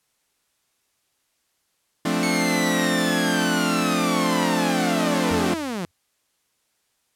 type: chord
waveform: sawtooth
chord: D minor seventh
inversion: first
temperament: equal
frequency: 174.61 / 220 / 261.6 / 293.7 Hz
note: F3 / A3 / C4 / D4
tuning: 0 / 0 / 0 / 0 cents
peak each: -22 dBFS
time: 2.05-5.54 s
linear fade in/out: 5 ms
type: linear sweep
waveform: sawtooth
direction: down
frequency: 2217 to 162.4 Hz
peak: -22 dBFS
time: 2.23-5.85 s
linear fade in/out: 0 ms
type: tone with exponential decay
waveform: triangle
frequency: 87.31 Hz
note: F2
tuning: in tune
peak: -25 dBFS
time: 5.31-5.91 s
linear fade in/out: 0 ms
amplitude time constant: 130 ms
effects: white hiss -70 dBFS RMS until 7.15 s + low-pass 12000 Hz 12 dB/octave